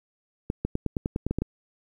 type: clicks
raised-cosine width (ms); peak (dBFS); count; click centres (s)
3; -13; 11; 0.501 / 0.65 / 0.754 / 0.863 / 0.968 / 1.059 / 1.161 / 1.266 / 1.31 / 1.386 / 1.42
effects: 9-bit